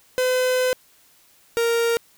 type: tone pair in turn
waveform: 45% pulse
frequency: 508 / 465.2 Hz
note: B4 / A#4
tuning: +49 / -4 cents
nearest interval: major second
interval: 153 cents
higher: first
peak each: -18 dBFS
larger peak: neither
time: 0.18-0.73 / 1.57-1.97 s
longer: first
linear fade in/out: 0 ms
effects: white hiss -56 dBFS RMS until 2.17 s